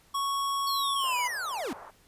square tone with pitch glide, 1108.7 to 982.1 Hz, C#6 to B5, 0 to -10 cents, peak -28 dBFS, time 0.14-1.28 s, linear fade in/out 10 ms, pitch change -210 cents, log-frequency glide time 0.99-1.16 s
square linear sweep, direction down, 4435 to 214.7 Hz, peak -32 dBFS, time 0.67-1.73 s, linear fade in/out 2 ms
white band-pass noise, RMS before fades -46 dBFS, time 1.02-1.91 s, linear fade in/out 20 ms, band 520 to 1200 Hz, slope 24 dB/octave
effects pink hiss -61 dBFS RMS until 2.07 s + resampled to 32000 Hz

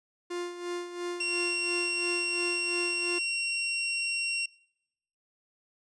45% pulse tone with tremolo, 351.3 Hz, F4, 10 cents sharp, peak -31 dBFS, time 0.3-3.19 s, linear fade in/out 10 ms, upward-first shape sine, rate 2.9 Hz, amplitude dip 65%
sawtooth tone, 2742 Hz, F7, 32 cents flat, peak -25 dBFS, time 1.2-4.46 s, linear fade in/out 5 ms
effects noise-tail reverb RT60 0.8 s tail -24 dB re dry + resampled to 22050 Hz

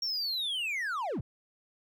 triangle linear sweep, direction down, 5588 to 73.42 Hz, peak -29 dBFS, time 0.02-1.21 s, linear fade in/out 5 ms, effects none

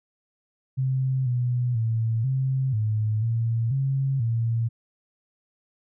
sine tone with pitch steps, 131.3 / 123 / 113.1 / 132.3 / 108 / 114.8 / 135.4 / 115.1 Hz, C3 / B2 / A2 / C3 / A2 / A#2 / C#3 / A#2, +6 / -7 / +48 / +20 / -32 / -26 / -40 / -22 cents, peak -21 dBFS, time 0.77-4.69 s, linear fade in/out 20 ms, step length 490 ms, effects none

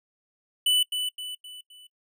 square tone with echo, 2984 Hz, F#7, 14 cents sharp, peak -20 dBFS, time 0.66-0.83 s, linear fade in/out 5 ms, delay 260 ms, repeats 4, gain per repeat -7 dB, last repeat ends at 1.87 s, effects noise-tail reverb RT60 0.1 s tail -22 dB re dry

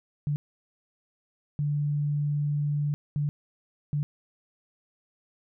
sine tone bursts at uneven times, 146.4 Hz, D3, 5 cents flat, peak -24 dBFS, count 4, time 0.27-0.36 / 1.59-2.94 / 3.16-3.29 / 3.93-4.03 s, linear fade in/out 0 ms, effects none

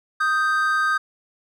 triangle tone pair together, 1244.5 / 1568 Hz, D#6 / G6, 0 / 0 cents, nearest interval major third, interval 400 cents, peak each -19 dBFS, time 0.2-0.98 s, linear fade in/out 10 ms, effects none

